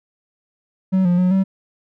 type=tone with pitch steps; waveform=triangle; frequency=188.5 / 176.5 / 182.1 / 191.6 Hz; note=F#3 / F3 / F#3 / G3; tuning=+32 / +19 / -27 / -39 cents; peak=-11 dBFS; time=0.92-1.44 s; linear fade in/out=20 ms; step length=130 ms; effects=none